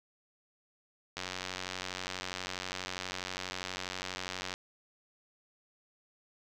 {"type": "click train", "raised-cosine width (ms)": 0.2, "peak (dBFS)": -19, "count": 312, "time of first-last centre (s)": [1.17, 4.539], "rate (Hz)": 92.3, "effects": []}